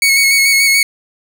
sawtooth tone with vibrato, 2206 Hz, C#7, 9 cents flat, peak -5 dBFS, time 0.02-0.83 s, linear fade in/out 2 ms, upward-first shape square, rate 6.9 Hz, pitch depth 21 cents each way, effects none

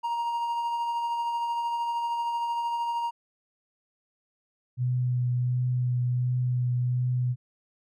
triangle tone with tremolo, 939 Hz, A#5, 12 cents sharp, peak -23 dBFS, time 0.03-3.11 s, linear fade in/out 20 ms, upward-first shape triangle, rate 13 Hz, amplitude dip 35%
sine tone with vibrato, 124.4 Hz, B2, 13 cents sharp, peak -23 dBFS, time 4.77-7.36 s, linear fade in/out 50 ms, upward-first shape triangle, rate 1.4 Hz, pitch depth 16 cents each way
effects none

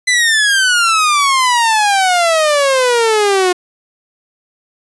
sawtooth exponential sweep, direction down, 2028 to 356.6 Hz, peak -6 dBFS, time 0.07-3.53 s, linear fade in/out 10 ms, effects resampled to 24000 Hz

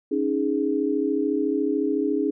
sine chord, C# suspended second, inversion none, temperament equal, 277.2 / 311.1 / 415.3 Hz, C#4 / D#4 / G#4, 0 / 0 / 0 cents, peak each -25 dBFS, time 0.11-2.31 s, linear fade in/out 10 ms, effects none

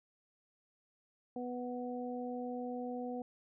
harmonic tone, 246.9 Hz, B3, in tune, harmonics 1 / 2 / 3, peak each -40 / -42 / -45 dBFS, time 1.36-3.22 s, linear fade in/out 2 ms, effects none

